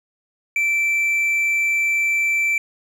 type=tone; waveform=triangle; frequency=2334 Hz; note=D7; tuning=11 cents flat; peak=-15 dBFS; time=0.56-2.58 s; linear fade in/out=2 ms; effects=none